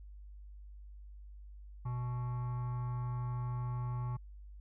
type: tone with frequency modulation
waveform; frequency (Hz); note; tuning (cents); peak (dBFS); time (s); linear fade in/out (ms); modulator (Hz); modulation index
sine; 123.2; B2; -4; -32; 1.85-4.17; 10; 986; 0.32
effects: tanh soft clip ceiling -33 dBFS + added 50 Hz sine -48 dBFS peak until 4.6 s